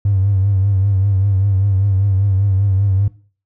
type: tone with vibrato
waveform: triangle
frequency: 97.9 Hz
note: G2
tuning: 2 cents flat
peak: -8 dBFS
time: 0.05-3.08 s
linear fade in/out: 5 ms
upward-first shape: triangle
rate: 5.1 Hz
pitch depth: 77 cents each way
effects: noise-tail reverb RT60 0.4 s tail -22 dB re dry + tanh soft clip ceiling -8 dBFS